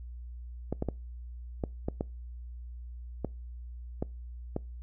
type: clicks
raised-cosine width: 2 ms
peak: -17 dBFS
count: 9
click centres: 0.726 / 0.824 / 0.887 / 1.638 / 1.885 / 2.009 / 3.247 / 4.025 / 4.564 s
effects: noise-tail reverb RT60 0.3 s tail -25 dB re dry + added 60 Hz sine -40 dBFS peak until 4.82 s